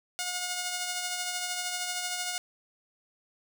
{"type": "tone with tremolo", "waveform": "5% pulse", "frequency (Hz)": 720, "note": "F#5", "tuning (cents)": -47, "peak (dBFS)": -18, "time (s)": [0.19, 2.38], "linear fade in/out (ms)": 0, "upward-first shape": "triangle", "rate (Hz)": 13, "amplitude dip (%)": 40, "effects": []}